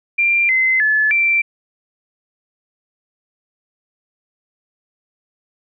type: tone with pitch steps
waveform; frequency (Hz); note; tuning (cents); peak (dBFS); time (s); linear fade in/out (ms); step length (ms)
sine; 2378 / 2057 / 1725 / 2348; D7 / C7 / A6 / D7; +21 / -30 / -35 / -1; -12; 0.18-1.42; 10; 310
effects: none